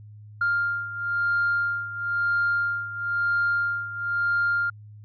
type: beating tone pair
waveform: sine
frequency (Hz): 1400 / 1401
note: F6 / F6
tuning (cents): +4 / +5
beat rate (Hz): 1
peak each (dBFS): -23 / -27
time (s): 0.41-4.7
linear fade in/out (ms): 5
effects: tanh soft clip ceiling -16 dBFS + added 105 Hz sine -42 dBFS peak until 5.04 s